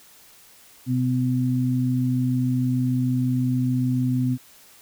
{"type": "tone pair together", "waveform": "sine", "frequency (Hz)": [126.6, 253.2], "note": ["B2", "B3"], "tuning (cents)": [43, 43], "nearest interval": "octave", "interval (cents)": 1200, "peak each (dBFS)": [-22, -22], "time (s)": [0.86, 4.38], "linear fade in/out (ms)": 50, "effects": ["white hiss -51 dBFS RMS until 4.81 s"]}